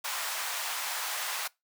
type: high-pass noise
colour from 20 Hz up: pink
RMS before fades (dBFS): -34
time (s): 0.04-1.48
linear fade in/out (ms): 10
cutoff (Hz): 780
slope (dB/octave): 24
effects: noise-tail reverb RT60 0.2 s tail -23 dB re dry